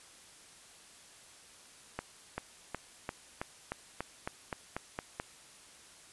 accelerating click train, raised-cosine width 0.5 ms, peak -20 dBFS, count 12, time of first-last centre 1.99-5.199 s, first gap 390 ms, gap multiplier 0.94, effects white hiss -56 dBFS RMS until 6.12 s + resampled to 24000 Hz

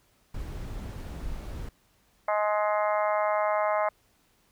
brown noise, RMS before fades -36 dBFS, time 0.34-1.69 s, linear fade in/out 5 ms
harmonic tone, 210 Hz, G#3, 19 cents sharp, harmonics 3 / 4 / 5 / 6 / 7 / 8 / 9 / 10, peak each -26 / -30 / -31 / -33 / -42 / -42 / -44 / -38 dBFS, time 2.28-3.89 s, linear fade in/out 5 ms
effects pink hiss -66 dBFS RMS until 4.51 s

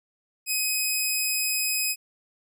10% pulse tone, 2524 Hz, D#7, 24 cents sharp, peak -15 dBFS, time 0.46-1.96 s, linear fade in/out 50 ms, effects none

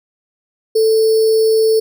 sine tone with sample-and-hold, 441.7 Hz, A4, 7 cents sharp, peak -9 dBFS, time 0.75-1.8 s, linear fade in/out 10 ms, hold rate 4900 Hz, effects none

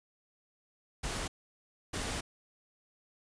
pink noise bursts at uneven times, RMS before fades -36 dBFS, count 2, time 1.03-1.28 / 1.93-2.21 s, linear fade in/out 10 ms, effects resampled to 22050 Hz

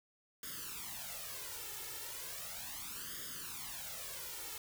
white noise with flanger, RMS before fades -45 dBFS, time 0.43-4.58 s, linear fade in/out 2 ms, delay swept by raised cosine 0.59 to 2.29 ms, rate 0.36 Hz, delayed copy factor +0.9, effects none

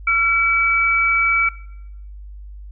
sine tone pair together, 1362 / 2291 Hz, F6 / D7, -44 / -44 cents, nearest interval major sixth, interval 900 cents, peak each -18 / -15 dBFS, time 0.07-1.49 s, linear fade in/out 5 ms, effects noise-tail reverb RT60 0.8 s tail -20 dB re dry + added 50 Hz sine -33 dBFS peak until 2.71 s

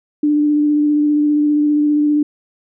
sine tone with vibrato, 296.7 Hz, D4, 18 cents sharp, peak -11 dBFS, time 0.23-2.23 s, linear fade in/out 5 ms, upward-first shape square, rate 15 Hz, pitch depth 11 cents each way, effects none

